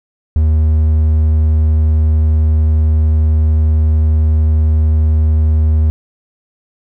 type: tone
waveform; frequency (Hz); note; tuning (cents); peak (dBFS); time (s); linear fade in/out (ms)
triangle; 77.78; D#2; 0; -6; 0.36-5.9; 0
effects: none